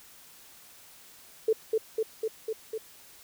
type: tone with echo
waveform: sine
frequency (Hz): 441.1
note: A4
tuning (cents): +4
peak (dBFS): -20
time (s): 1.48-1.53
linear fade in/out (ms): 5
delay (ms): 250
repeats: 5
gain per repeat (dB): -2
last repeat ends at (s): 2.78
effects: white hiss -53 dBFS RMS until 3.23 s